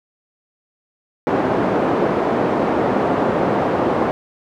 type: band-pass noise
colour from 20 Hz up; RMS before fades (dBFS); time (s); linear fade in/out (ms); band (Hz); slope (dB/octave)
pink; -18; 1.27-4.11; 0; 260 to 840; 12
effects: none